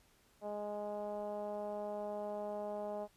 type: tone with low-pass filter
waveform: 10% pulse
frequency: 207.7 Hz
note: G#3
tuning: in tune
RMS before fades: -41 dBFS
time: 0.41-3.08 s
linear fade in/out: 50 ms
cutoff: 690 Hz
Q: 3.4
effects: pink hiss -69 dBFS RMS until 3.16 s + resampled to 32000 Hz